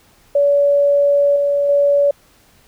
sine tone with level steps, 570 Hz, C#5, 48 cents sharp, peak -10 / -13 / -10 dBFS, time 0.35-2.11 s, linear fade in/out 5 ms, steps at 1.36 / 1.69 s, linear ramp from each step 2 ms, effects pink hiss -52 dBFS RMS until 2.67 s

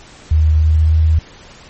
sine tone with pitch glide, 77.78 to 79.28 Hz, D#2 to D#2, 0 to +33 cents, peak -8 dBFS, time 0.31-1.19 s, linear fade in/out 5 ms, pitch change +33 cents, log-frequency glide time 0.55-0.98 s, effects pink hiss -40 dBFS RMS until 1.69 s + MP3 32 kbps

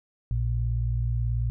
sine tone pair together, 58.18 / 116.8 Hz, A#1 / A#2, -3 / +4 cents, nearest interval octave, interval 1207 cents, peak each -26 dBFS, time 0.31-1.5 s, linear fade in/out 0 ms, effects none

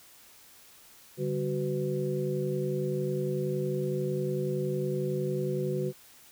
sine tone cluster, 144.1 / 195 / 372 / 502 Hz, D3 / G3 / F#4 / B4, -33 / -9 / +9 / +28 cents, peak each -32 / -36 / -31 / -36 dBFS, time 1.17-5.93 s, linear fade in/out 50 ms, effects white hiss -55 dBFS RMS until 6.31 s

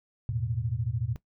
sine chord, E suspended fourth, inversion none, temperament equal, 82.41 / 110 / 123.47 Hz, E2 / A2 / B2, 0 / 0 / 0 cents, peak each -37 / -31 / -31 dBFS, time 0.29-1.16 s, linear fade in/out 0 ms, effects noise-tail reverb RT60 0.1 s tail -17 dB re dry

